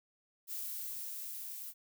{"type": "noise with level ramp", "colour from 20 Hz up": "violet", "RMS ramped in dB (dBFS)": [-40, -45], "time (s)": [0.47, 1.74], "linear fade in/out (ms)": 50, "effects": []}